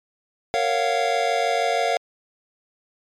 square chord, Gb major seventh, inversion first, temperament just, 462.5 / 555 / 693.7 / 740 Hz, Bb4 / Db5 / F5 / Gb5, -14 / +2 / -12 / 0 cents, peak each -27 / -27 / -23 / -27 dBFS, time 0.54-1.97 s, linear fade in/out 0 ms, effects low-pass 6000 Hz 12 dB/octave + MP3 96 kbps

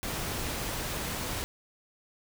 pink noise, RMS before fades -34 dBFS, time 0.03-1.44 s, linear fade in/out 0 ms, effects none

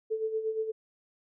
sine tone with tremolo, 440 Hz, A4, in tune, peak -26 dBFS, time 0.1-0.72 s, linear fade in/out 20 ms, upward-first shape sine, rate 8.5 Hz, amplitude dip 65%, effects none

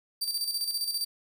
sawtooth tone with tremolo, 4659 Hz, D8, 15 cents flat, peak -24 dBFS, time 0.21-1.05 s, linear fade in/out 10 ms, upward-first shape square, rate 15 Hz, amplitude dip 55%, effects none

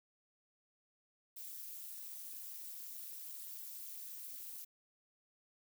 violet noise with amplitude modulation, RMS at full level -44 dBFS, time 1.36-4.65 s, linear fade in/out 10 ms, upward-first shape sine, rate 248 Hz, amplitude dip 95%, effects none

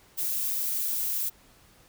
violet noise, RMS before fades -29 dBFS, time 0.17-1.3 s, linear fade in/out 20 ms, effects pink hiss -58 dBFS RMS until 1.88 s

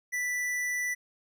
sine tone with hard clipping, 1975.5 Hz, B6, in tune, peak -30 dBFS, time 0.12-0.95 s, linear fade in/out 20 ms, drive 14 dB, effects none

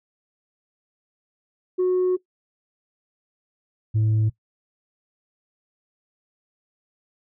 sine tone pair in turn, 366.2 / 108.87 Hz, F#4 / A2, -18 / -18 cents, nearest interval octave + major sixth, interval 2100 cents, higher first, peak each -15 dBFS, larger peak neither, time 1.78-2.17 / 3.94-4.3 s, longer first, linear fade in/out 20 ms, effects noise-tail reverb RT60 0.1 s tail -18 dB re dry + tanh soft clip ceiling -16 dBFS

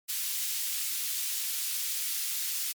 white high-pass noise, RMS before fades -32 dBFS, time 0.08-2.73 s, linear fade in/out 20 ms, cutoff 2700 Hz, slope 12 dB/octave, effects MP3 96 kbps

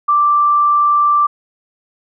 sine tone, 1174.7 Hz, D6, in tune, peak -9 dBFS, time 0.08-1.27 s, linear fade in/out 10 ms, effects none

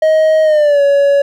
triangle tone with pitch glide, 629 to 563.6 Hz, D#5 to C#5, +19 to +29 cents, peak -5 dBFS, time 0.02-1.22 s, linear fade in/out 5 ms, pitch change -190 cents, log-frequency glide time 0.43-0.82 s, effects none

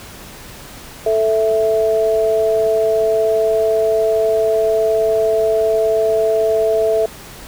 sine tone pair together, 440 / 658.7 Hz, A4 / E5, 0 / -1 cents, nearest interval perfect fifth, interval 699 cents, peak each -15 dBFS, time 1.06-7.06 s, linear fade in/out 5 ms, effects pink hiss -36 dBFS RMS until 7.47 s

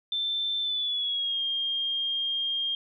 sine tone with pitch glide, 3549 to 3217 Hz, A7 to G7, +14 to +44 cents, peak -26 dBFS, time 0.12-2.75 s, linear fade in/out 2 ms, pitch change -170 cents, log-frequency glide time 0.61-1.42 s, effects none

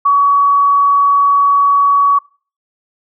sine tone with frequency modulation, 1130 Hz, C#6, 33 cents sharp, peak -7 dBFS, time 0.05-2.19 s, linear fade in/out 10 ms, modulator 40.1 Hz, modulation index 0.2, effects noise-tail reverb RT60 0.4 s tail -22 dB re dry

